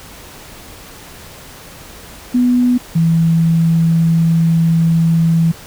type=tone pair in turn; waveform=sine; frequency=246.9 / 164.79 Hz; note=B3 / E3; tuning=0 / 0 cents; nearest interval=perfect fifth; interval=700 cents; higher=first; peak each=-9 dBFS; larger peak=neither; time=2.34-2.78 / 2.95-5.52 s; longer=second; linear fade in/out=10 ms; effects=pink hiss -36 dBFS RMS until 5.66 s